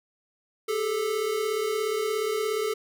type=tone pair together; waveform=square; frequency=400 / 437 Hz; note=G4 / A4; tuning=+35 / -12 cents; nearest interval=major second; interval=153 cents; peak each=-32 / -27 dBFS; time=0.68-2.74 s; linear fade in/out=10 ms; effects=none